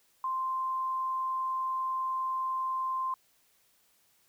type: tone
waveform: sine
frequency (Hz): 1045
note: C6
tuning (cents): -2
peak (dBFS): -29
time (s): 0.24-3.14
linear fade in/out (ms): 2
effects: white hiss -68 dBFS RMS until 4.28 s